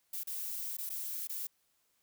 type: noise with dropouts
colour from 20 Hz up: violet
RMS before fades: -39 dBFS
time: 0.13-1.47 s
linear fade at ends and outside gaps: 5 ms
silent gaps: 0.235-0.271 / 0.77-0.784 / 0.893-0.9 / 1.273-1.294 s
effects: white hiss -75 dBFS RMS until 2.02 s